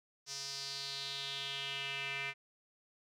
square tone with band-pass filter sweep, 138.59 Hz, C#3, in tune, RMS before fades -41 dBFS, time 0.26-2.34 s, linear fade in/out 50 ms, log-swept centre 5600 to 2300 Hz, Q 4.1, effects none

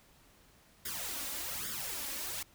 white noise with flanger, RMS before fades -39 dBFS, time 0.85-2.43 s, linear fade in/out 5 ms, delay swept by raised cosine 0.57 to 3.67 ms, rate 1.2 Hz, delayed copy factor +0.8, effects pink hiss -63 dBFS RMS until 2.54 s

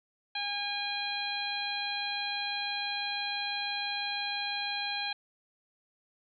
harmonic tone, 814 Hz, G#5, 35 cents flat, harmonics 1 / 2 / 3 / 4 / 5, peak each -38 / -40 / -38 / -39 / -36 dBFS, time 0.35-5.13 s, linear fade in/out 5 ms, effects none

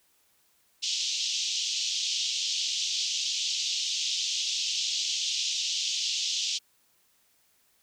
pink band-pass noise, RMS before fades -30 dBFS, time 0.82-6.59 s, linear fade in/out 20 ms, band 2900 to 6700 Hz, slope 48 dB/octave, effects white hiss -67 dBFS RMS until 7.82 s

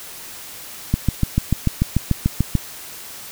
click train, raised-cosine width 5 ms, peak -3 dBFS, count 12, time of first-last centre 0.94-2.553 s, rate 6.82 Hz, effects white hiss -36 dBFS RMS until 3.31 s

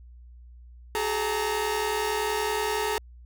sawtooth tone cluster, 386.8 / 426.7 / 924 Hz, G4 / G#4 / A#5, -23 / +47 / -16 cents, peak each -30 / -24 / -26 dBFS, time 0.95-2.98 s, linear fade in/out 0 ms, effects added 60 Hz sine -45 dBFS peak until 3.25 s

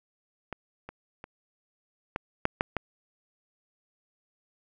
clicks, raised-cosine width 0.5 ms, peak -20 / -25 / -26 / -15 / -8 / -9 / -13 dBFS, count 7, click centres 0.527 / 0.89 / 1.241 / 2.161 / 2.454 / 2.609 / 2.767 s, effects none

